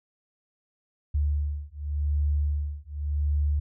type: beating tone pair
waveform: sine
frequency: 72.9 / 73.78 Hz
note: D2 / D2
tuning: -12 / +9 cents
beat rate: 0.88 Hz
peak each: -27 dBFS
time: 1.14-3.6 s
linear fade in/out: 10 ms
effects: none